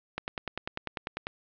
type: click train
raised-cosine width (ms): 0.3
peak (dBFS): -16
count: 12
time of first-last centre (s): 0.18-1.269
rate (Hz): 10.1
effects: low-pass 4000 Hz 12 dB/octave